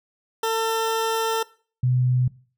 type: tone pair in turn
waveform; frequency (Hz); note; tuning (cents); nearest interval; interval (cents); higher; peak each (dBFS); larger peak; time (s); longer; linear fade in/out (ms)
20% pulse / sine; 448.9 / 125.97; A4 / B2; +35 / +35; octave + minor seventh; 2200; first; -16 / -17; first; 0.43-1.43 / 1.83-2.28; first; 5
effects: noise-tail reverb RT60 0.4 s tail -20 dB re dry